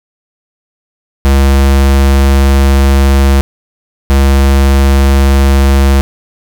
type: tone pair in turn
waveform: square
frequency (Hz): 68.4 / 68.4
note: C#2 / C#2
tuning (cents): -23 / -23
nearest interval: unison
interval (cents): 0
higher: neither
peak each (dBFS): -5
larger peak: neither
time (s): 1.25-3.41 / 4.1-6.01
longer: first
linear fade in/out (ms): 0
effects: none